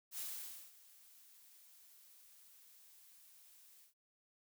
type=noise with ADSR envelope; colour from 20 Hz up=blue; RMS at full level=-43 dBFS; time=0.11-3.94 s; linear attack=70 ms; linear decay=530 ms; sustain=-20 dB; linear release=120 ms; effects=none